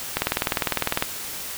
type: click train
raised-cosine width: 0.3 ms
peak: -4 dBFS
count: 18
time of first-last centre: 0.17-1.024 s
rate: 19.9 Hz
effects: white hiss -33 dBFS RMS until 1.57 s